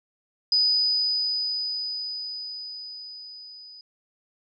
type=tone with level ramp; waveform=sine; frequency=4978 Hz; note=D#8; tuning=in tune; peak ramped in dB=-17 to -43 dBFS; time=0.52-3.81 s; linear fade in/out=2 ms; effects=none